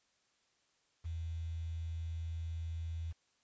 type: tone with quantisation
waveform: sine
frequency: 82.41 Hz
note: E2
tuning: in tune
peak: -37 dBFS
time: 1.04-3.13 s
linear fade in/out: 20 ms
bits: 10
effects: white hiss -75 dBFS RMS until 3.43 s + resampled to 16000 Hz